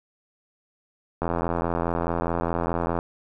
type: click train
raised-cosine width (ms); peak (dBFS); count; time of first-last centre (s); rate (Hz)
1; -11; 151; 1.22-2.989; 84.8
effects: none